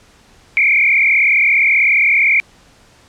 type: tone with frequency modulation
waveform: sine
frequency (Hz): 2251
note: C#7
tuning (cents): +26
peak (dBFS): -9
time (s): 0.57-2.4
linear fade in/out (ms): 0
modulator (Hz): 38.4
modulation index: 3.4
effects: pink hiss -48 dBFS RMS until 3.08 s + low-pass 8000 Hz 12 dB/octave